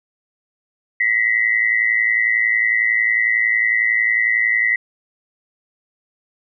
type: tone pair together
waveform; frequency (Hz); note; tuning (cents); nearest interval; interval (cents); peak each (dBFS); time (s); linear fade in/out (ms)
sine; 1924 / 2035; B6 / C7; -46 / -49; minor second; 97; -17; 1-4.76; 5
effects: none